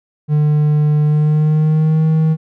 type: tone with pitch glide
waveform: triangle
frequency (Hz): 150 to 158.37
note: D3 to D#3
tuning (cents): +37 to +31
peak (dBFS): -8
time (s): 0.28-2.37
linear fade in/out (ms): 50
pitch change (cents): +94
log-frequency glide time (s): 1.05-2.06
effects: none